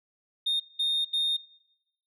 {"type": "tone bursts at uneven times", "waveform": "sine", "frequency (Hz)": 3672, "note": "A#7", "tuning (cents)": -27, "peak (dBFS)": -22, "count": 3, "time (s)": [[0.46, 0.6], [0.79, 1.05], [1.13, 1.37]], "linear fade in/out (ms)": 10, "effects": ["noise-tail reverb RT60 0.9 s tail -22 dB re dry", "tanh soft clip ceiling -22 dBFS"]}